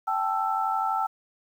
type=tone cluster; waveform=sine; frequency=779 / 871 / 1327 Hz; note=G5 / A5 / E6; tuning=-11 / -18 / +11 cents; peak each=-28 dBFS; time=0.07-1.07 s; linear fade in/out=10 ms; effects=9-bit